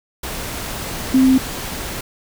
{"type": "tone in noise", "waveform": "sine", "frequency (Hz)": 261.6, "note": "C4", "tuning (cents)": 0, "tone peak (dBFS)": -9, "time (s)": [1.14, 1.38], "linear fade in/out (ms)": 5, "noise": "pink", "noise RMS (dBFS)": -27, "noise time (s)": [0.23, 2.01], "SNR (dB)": 15, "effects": []}